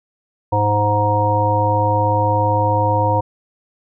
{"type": "harmonic tone", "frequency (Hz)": 104.2, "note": "G#2", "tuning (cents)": 6, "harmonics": [1, 3, 5, 7, 9], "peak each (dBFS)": [-18, -26, -20, -24, -17], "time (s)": [0.52, 3.21], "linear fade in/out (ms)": 10, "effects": []}